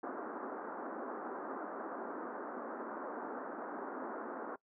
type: band-pass noise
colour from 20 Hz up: pink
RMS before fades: -43 dBFS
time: 0.03-4.56 s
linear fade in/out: 5 ms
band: 240 to 1500 Hz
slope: 48 dB/octave
effects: noise-tail reverb RT60 0.1 s tail -22 dB re dry